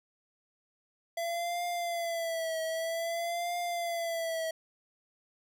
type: tone with vibrato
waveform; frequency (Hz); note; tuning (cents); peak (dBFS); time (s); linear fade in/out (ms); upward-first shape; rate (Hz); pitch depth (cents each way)
square; 672; E5; +33; -32; 1.17-4.51; 5; triangle; 0.52; 79
effects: none